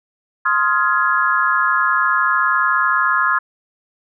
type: chord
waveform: sine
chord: F minor seventh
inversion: second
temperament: just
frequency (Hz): 1047.7 / 1257.2 / 1396.9 / 1676.3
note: C6 / Eb6 / F6 / Ab6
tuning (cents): +2 / +18 / 0 / +16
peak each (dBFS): -19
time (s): 0.45-3.39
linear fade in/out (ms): 10
effects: none